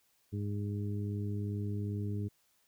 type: harmonic tone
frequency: 102.5 Hz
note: G#2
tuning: 22 cents flat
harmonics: 1 / 2 / 3 / 4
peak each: -34 / -40 / -44 / -46 dBFS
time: 0.32-2.29 s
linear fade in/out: 20 ms
effects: white hiss -72 dBFS RMS until 2.67 s